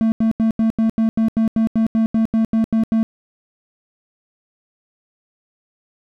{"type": "tone bursts", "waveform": "triangle", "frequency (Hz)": 223.4, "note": "A3", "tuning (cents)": 27, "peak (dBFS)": -11, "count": 16, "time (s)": [0.01, 3.03], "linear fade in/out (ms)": 0, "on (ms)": 110, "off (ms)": 84, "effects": []}